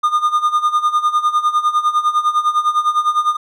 triangle tone with tremolo, 1218 Hz, D#6, 37 cents flat, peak -8 dBFS, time 0.03-3.37 s, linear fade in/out 10 ms, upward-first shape sine, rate 9.9 Hz, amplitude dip 80%, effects none

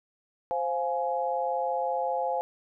sine chord, F minor, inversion second, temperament just, 523.8 / 698.5 / 838.1 Hz, C5 / F5 / Ab5, +2 / 0 / +16 cents, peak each -30 / -31 / -30 dBFS, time 0.51-2.41 s, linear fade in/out 0 ms, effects none

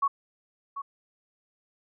sine tone with echo, 1114 Hz, C#6, 8 cents sharp, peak -21 dBFS, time 0.02-0.08 s, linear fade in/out 10 ms, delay 740 ms, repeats 1, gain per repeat -11 dB, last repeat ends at 0.82 s, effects none

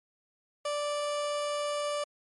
30% pulse tone, 586 Hz, D5, 4 cents flat, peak -27 dBFS, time 0.65-2.04 s, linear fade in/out 5 ms, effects MP3 48 kbps

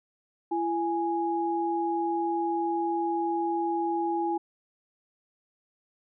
sine tone pair together, 337.7 / 830 Hz, E4 / G#5, +42 / -1 cents, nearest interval octave + major third, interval 1557 cents, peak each -28 dBFS, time 0.51-4.38 s, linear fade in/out 10 ms, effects none

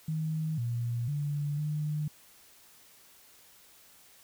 sine tone with pitch steps, 157.5 / 118.8 / 145.6 / 150.8 Hz, D#3 / A#2 / D3 / D3, +21 / +33 / -15 / +46 cents, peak -29 dBFS, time 0.08-2.08 s, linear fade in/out 5 ms, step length 500 ms, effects white hiss -58 dBFS RMS until 4.23 s

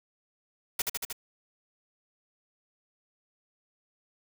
white noise with echo, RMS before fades -28 dBFS, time 0.79-0.82 s, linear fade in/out 5 ms, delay 77 ms, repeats 4, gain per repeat -2 dB, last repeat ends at 1.128 s, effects none

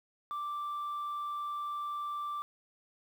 sine tone, 1174.7 Hz, D6, in tune, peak -32 dBFS, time 0.31-2.42 s, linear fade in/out 0 ms, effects tanh soft clip ceiling -33 dBFS + 10-bit

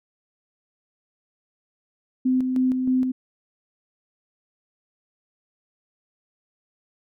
sine tone with tremolo, 256.8 Hz, C4, 32 cents flat, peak -17 dBFS, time 2.25-3.12 s, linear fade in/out 10 ms, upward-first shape square, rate 3.2 Hz, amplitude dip 40%, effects none

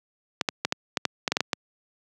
clicks, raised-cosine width 0.2 ms, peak -5 dBFS, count 11, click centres 0.412 / 0.488 / 0.65 / 0.724 / 0.972 / 1.053 / 1.278 / 1.32 / 1.369 / 1.406 / 1.532 s, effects high-pass 150 Hz 12 dB/octave

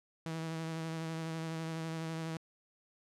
sawtooth tone with vibrato, 162.1 Hz, E3, 29 cents flat, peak -33 dBFS, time 0.26-2.37 s, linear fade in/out 0 ms, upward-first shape sine, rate 12 Hz, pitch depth 20 cents each way, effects low-pass 9000 Hz 12 dB/octave

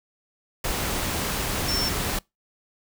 sine tone in noise, 5410 Hz, E8, 44 cents sharp, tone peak -25 dBFS, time 1.68-1.89 s, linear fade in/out 5 ms, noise pink, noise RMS -27 dBFS, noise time 0.64-2.19 s, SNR -1 dB, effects noise-tail reverb RT60 0.2 s tail -25 dB re dry

